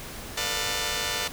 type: chord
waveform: 5% pulse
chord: B half-diminished seventh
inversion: third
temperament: just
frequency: 444.5 / 493.9 / 592.7 / 711.2 Hz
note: A4 / B4 / D5 / F5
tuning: +18 / 0 / +16 / +31 cents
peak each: -22 dBFS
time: 0.37-1.28 s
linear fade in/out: 5 ms
effects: pink hiss -39 dBFS RMS until 1.32 s